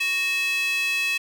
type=tone with high-pass filter; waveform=square; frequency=370 Hz; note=F#4; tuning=in tune; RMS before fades=-24 dBFS; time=0-1.18 s; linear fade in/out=10 ms; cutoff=2500 Hz; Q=5.7; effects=none